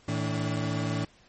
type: tone cluster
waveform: 35% pulse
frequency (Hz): 111.1 / 161.6 / 286.7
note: A2 / E3 / D4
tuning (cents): +17 / -34 / -42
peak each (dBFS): -29 / -30 / -32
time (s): 0.08-1.05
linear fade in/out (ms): 5
effects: pink hiss -59 dBFS RMS until 1.28 s + MP3 32 kbps